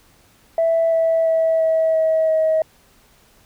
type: tone with pitch steps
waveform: sine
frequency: 659.3 / 654.4 / 649.5 / 644.6 / 639.8 / 635 Hz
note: E5 / E5 / E5 / E5 / D#5 / D#5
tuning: 0 / -13 / -26 / -39 / +48 / +35 cents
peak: -13 dBFS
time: 0.58-2.62 s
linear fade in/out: 2 ms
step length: 340 ms
effects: tanh soft clip ceiling -10 dBFS + pink hiss -54 dBFS RMS until 3.45 s